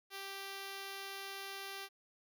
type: tone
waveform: 5% pulse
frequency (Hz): 392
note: G4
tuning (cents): 0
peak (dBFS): -32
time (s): 0.1-1.89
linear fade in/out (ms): 50
effects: none